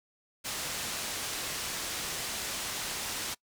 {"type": "low-pass noise", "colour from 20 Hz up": "white", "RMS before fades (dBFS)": -36, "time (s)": [0.44, 3.35], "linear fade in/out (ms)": 20, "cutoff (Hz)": 8300, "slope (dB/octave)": 12, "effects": ["noise-tail reverb RT60 0.1 s tail -24 dB re dry"]}